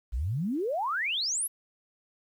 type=exponential sweep; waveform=sine; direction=up; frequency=51.91 to 11840 Hz; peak=-27 dBFS; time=0.12-1.48 s; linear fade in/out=20 ms; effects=10-bit